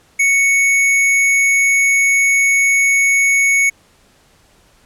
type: tone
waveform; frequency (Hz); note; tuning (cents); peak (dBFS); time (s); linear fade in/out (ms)
square; 2219; C#7; +1; -11; 0.19-3.7; 10
effects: pink hiss -52 dBFS RMS until 4.85 s + low-pass 11000 Hz 12 dB/octave